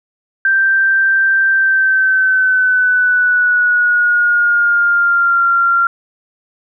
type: tone with pitch glide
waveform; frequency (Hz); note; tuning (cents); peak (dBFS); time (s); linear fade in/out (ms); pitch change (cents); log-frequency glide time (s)
sine; 1568 to 1380.9; G6 to F6; 0 to -20; -9; 0.45-5.87; 2; -220; 1.51-5.43
effects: none